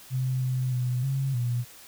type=tone with pitch steps; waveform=sine; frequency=129.3 / 128.4 / 124.9 / 135.2 / 121.2 Hz; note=C3 / C3 / B2 / C#3 / B2; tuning=-20 / -32 / +20 / -43 / -32 cents; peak=-24 dBFS; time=0.1-1.65 s; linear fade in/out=50 ms; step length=310 ms; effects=white hiss -49 dBFS RMS until 1.87 s